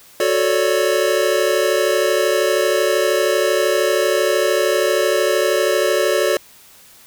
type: chord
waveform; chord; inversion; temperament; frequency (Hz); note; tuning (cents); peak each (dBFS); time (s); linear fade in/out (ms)
square; D major seventh; first; equal with one note detuned; 367.4 / 440 / 554.4 / 587.3; F#4 / A4 / C#5 / D5; -12 / 0 / 0 / 0; -21; 0.2-6.37; 2
effects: white hiss -46 dBFS RMS until 7.06 s